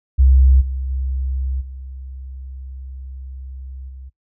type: tone with level steps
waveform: sine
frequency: 65.6 Hz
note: C2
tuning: 5 cents sharp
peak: -8 / -21 / -19 / -30 / -33 dBFS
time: 0.18-4.1 s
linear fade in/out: 20 ms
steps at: 0.6 / 0.89 / 1.6 / 3.88 s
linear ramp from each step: 20 ms
effects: noise-tail reverb RT60 0.1 s tail -20 dB re dry